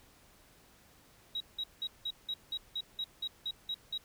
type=tone bursts; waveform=triangle; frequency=3835 Hz; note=A#7; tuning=48 cents sharp; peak=-30 dBFS; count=12; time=1.35-3.978 s; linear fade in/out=5 ms; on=54 ms; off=180 ms; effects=tanh soft clip ceiling -31 dBFS + pink hiss -62 dBFS RMS until 4.04 s